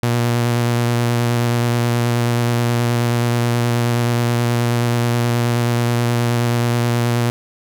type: tone with vibrato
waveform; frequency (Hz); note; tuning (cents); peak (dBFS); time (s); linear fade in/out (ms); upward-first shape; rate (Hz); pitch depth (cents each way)
sawtooth; 119.2; A#2; +39; -11; 0.03-7.3; 0; square; 9.4; 12
effects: none